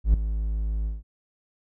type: tone with ADSR envelope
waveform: triangle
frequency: 53.3 Hz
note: G#1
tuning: 46 cents sharp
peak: -10 dBFS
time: 0.04-1.03 s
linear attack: 99 ms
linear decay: 5 ms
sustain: -12 dB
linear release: 170 ms
effects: none